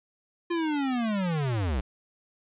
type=linear sweep; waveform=square; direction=down; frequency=349.2 to 55.6 Hz; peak=-26 dBFS; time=0.5-1.81 s; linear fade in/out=10 ms; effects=resampled to 8000 Hz + 10-bit